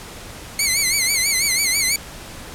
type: tone with vibrato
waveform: 10% pulse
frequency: 2160 Hz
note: C#7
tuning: 45 cents flat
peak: -7 dBFS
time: 0.59-1.96 s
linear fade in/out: 2 ms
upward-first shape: sine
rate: 6.1 Hz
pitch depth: 110 cents each way
effects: pink hiss -36 dBFS RMS until 2.54 s + low-pass 12000 Hz 12 dB/octave